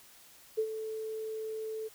sine tone with ADSR envelope, 438.7 Hz, A4, 5 cents flat, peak -25 dBFS, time 0.57-1.89 s, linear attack 19 ms, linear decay 71 ms, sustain -10 dB, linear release 23 ms, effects white hiss -57 dBFS RMS until 1.94 s

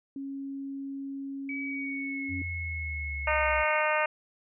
sine tone, 274.6 Hz, C#4, 16 cents flat, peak -34 dBFS, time 0.16-2.42 s, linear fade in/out 2 ms
sine tone with pitch glide, 2279 to 2182 Hz, C#7 to C#7, +47 to -28 cents, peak -34 dBFS, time 1.49-3.81 s, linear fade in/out 2 ms, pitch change -75 cents, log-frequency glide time 1.63-2.23 s
sine exponential sweep, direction down, 91.1 to 61.74 Hz, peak -34 dBFS, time 2.28-3.65 s, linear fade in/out 50 ms
harmonic tone, 306 Hz, D#4, 29 cents flat, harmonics 2 / 3 / 4 / 5 / 6 / 7 / 8 / 9, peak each -29 / -31 / -32 / -33 / -34 / -34 / -35 / -36 dBFS, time 3.27-4.06 s, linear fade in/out 5 ms
effects none

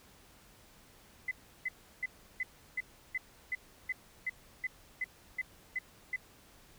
sine tone bursts, 2023 Hz, B6, 41 cents sharp, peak -31 dBFS, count 14, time 1.28-6.162 s, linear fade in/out 5 ms, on 33 ms, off 340 ms, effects pink hiss -60 dBFS RMS until 6.78 s

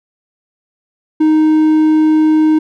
triangle tone, 311.1 Hz, D#4, in tune, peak -5 dBFS, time 1.2-2.59 s, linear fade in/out 10 ms, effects none

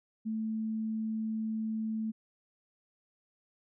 sine tone, 220 Hz, A3, in tune, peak -31 dBFS, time 0.25-2.12 s, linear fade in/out 20 ms, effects none

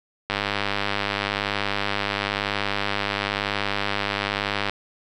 click train, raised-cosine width 0.3 ms, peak -7 dBFS, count 445, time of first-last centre 0.3-4.696 s, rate 101 Hz, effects none

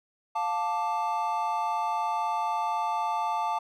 triangle chord, D minor, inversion first, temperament just, 704.8 / 881 / 1174.7 Hz, F5 / A5 / D6, +16 / +2 / 0 cents, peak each -31 / -26 / -31 dBFS, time 0.35-3.59 s, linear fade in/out 10 ms, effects none

